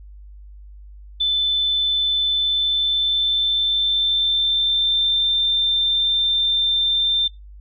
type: tone with pitch glide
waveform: sine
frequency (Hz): 3520 to 3579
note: A7 to A7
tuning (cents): 0 to +29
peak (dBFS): -16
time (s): 1.2-7.28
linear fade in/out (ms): 10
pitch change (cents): +29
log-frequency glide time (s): 2.3-5.36
effects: noise-tail reverb RT60 0.2 s tail -22 dB re dry + added 50 Hz sine -38 dBFS peak until 7.6 s